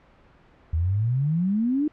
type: exponential sweep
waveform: sine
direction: up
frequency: 77 to 311.1 Hz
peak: -20 dBFS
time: 0.73-1.88 s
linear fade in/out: 5 ms
effects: pink hiss -55 dBFS RMS until 1.92 s + low-pass 2000 Hz 12 dB/octave